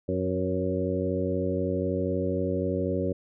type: harmonic tone with a mistuned harmonic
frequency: 92.5 Hz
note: F#2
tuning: in tune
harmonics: 1 / 2 / 3 / 4 / 5 / 6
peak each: -32 / -32 / -32 / -32 / -32 / -32 dBFS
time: 0.08-3.13 s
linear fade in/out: 10 ms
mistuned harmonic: 5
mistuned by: +32 cents
effects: none